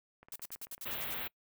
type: click train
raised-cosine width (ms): 0.5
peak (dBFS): -39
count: 11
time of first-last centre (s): 0.23-0.779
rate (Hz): 18.2
type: noise bursts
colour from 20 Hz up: blue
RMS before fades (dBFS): -43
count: 9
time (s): 0.32-1.142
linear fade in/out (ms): 2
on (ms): 38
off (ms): 60
type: band-stop noise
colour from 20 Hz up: white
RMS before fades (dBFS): -39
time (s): 0.85-1.28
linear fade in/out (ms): 10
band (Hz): 3700 to 13000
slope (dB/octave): 48
effects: noise-tail reverb RT60 0.1 s tail -24 dB re dry